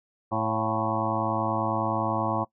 harmonic tone with a mistuned harmonic, 110 Hz, A2, in tune, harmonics 1 / 2 / 3 / 5 / 6 / 7 / 8 / 9 / 10, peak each -33 / -33 / -33 / -33 / -33 / -33 / -33 / -33 / -33 dBFS, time 0.31-2.45 s, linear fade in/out 20 ms, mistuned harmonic 6, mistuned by +55 cents, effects noise-tail reverb RT60 0.1 s tail -20 dB re dry

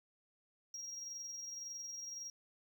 triangle tone with amplitude modulation, 5630 Hz, F8, 13 cents sharp, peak -40 dBFS, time 0.74-2.3 s, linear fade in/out 2 ms, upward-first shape sine, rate 21.8 Hz, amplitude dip 40%, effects tanh soft clip ceiling -36 dBFS + 12-bit

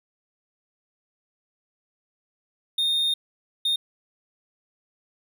triangle tone bursts at uneven times, 3672 Hz, A#7, 27 cents flat, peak -19 dBFS, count 2, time 2.78-3.14 / 3.65-3.76 s, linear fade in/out 5 ms, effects none

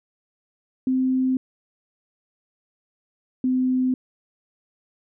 sine tone pair in turn, 259.1 / 256.1 Hz, C4 / C4, -17 / -37 cents, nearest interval unison, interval 20 cents, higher first, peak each -18 dBFS, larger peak neither, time 0.87-1.37 / 3.44-3.94 s, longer neither, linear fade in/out 2 ms, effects none

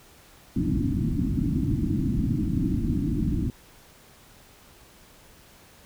white low-pass noise, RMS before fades -25 dBFS, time 0.56-3.5 s, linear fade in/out 2 ms, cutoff 320 Hz, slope 96 dB/octave, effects pink hiss -53 dBFS RMS until 5.85 s

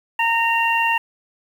harmonic tone, 921 Hz, A#5, 21 cents flat, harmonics 1 / 2 / 3, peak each -19 / -23 / -20 dBFS, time 0.19-0.98 s, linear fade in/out 5 ms, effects 7-bit

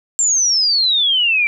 sine exponential sweep, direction down, 7459 to 2315 Hz, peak -12 dBFS, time 0.19-1.47 s, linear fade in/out 0 ms, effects none

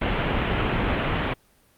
pink low-pass noise, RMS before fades -24 dBFS, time 0.01-1.34 s, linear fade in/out 10 ms, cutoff 3200 Hz, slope 48 dB/octave, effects pink hiss -60 dBFS RMS until 1.77 s + Opus 32 kbps

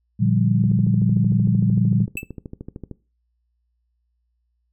sine chord, G minor seventh, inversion first, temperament equal with one note detuned, 116.14 / 146.83 / 174.61 / 196 Hz, Bb2 / D3 / F3 / G3, -6 / 0 / 0 / 0 cents, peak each -19 / -24 / -21 / -21 dBFS, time 0.19-2.06 s, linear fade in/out 20 ms
click train, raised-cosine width 3 ms, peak -20 dBFS, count 31, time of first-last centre 0.64-2.913 s, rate 13.2 Hz
square tone with exponential decay, 2637 Hz, E7, in tune, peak -22 dBFS, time 2.17-2.26 s, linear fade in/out 2 ms, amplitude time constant 18 ms
effects noise-tail reverb RT60 0.3 s tail -20 dB re dry + added 59 Hz sine -67 dBFS peak until 4.72 s

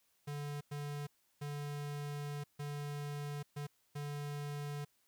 square tone bursts at uneven times, 145.3 Hz, D3, 18 cents flat, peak -40 dBFS, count 6, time 0.27-0.61 / 0.71-1.07 / 1.41-2.44 / 2.59-3.43 / 3.56-3.67 / 3.95-4.85 s, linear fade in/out 10 ms, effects white hiss -75 dBFS RMS until 5.07 s

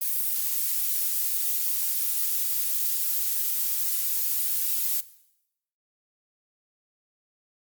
violet noise, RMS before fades -26 dBFS, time 0.01-5.01 s, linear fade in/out 10 ms, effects noise-tail reverb RT60 0.8 s tail -17 dB re dry + Opus 32 kbps

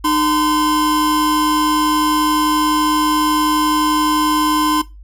square tone pair together, 305.3 / 1027 Hz, D#4 / C6, -33 / -33 cents, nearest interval octave + major sixth, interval 2100 cents, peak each -17 dBFS, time 0.04-4.82 s, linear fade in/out 10 ms, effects noise-tail reverb RT60 0.2 s tail -17 dB re dry + added 50 Hz sine -35 dBFS peak until 5.03 s

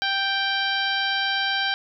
harmonic tone, 784 Hz, G5, in tune, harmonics 1 / 2 / 3 / 4 / 5 / 6 / 7, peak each -29 / -25 / -33 / -28 / -30 / -33 / -39 dBFS, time 0.02-1.74 s, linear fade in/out 0 ms, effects none

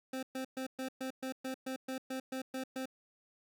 25% pulse tone bursts, 261.6 Hz, C4, in tune, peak -33 dBFS, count 13, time 0.13-2.857 s, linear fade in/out 5 ms, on 99 ms, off 120 ms, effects none

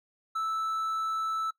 triangle tone, 1315 Hz, E6, 5 cents flat, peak -26 dBFS, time 0.35-1.51 s, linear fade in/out 10 ms, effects noise-tail reverb RT60 0.1 s tail -19 dB re dry

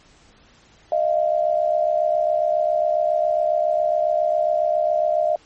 sine tone pair together, 618.7 / 686 Hz, D#5 / F5, -10 / -31 cents, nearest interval major second, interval 179 cents, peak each -19 / -20 dBFS, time 0.92-5.36 s, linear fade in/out 2 ms, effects pink hiss -53 dBFS RMS until 5.45 s + MP3 32 kbps

